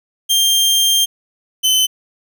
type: tone pair in turn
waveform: sawtooth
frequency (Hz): 3184 / 3050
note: G7 / G7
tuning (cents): +26 / -48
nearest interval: minor second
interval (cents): 74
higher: first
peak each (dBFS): -8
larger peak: neither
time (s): 0.29-1.06 / 1.63-1.87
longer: first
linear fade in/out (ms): 20
effects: none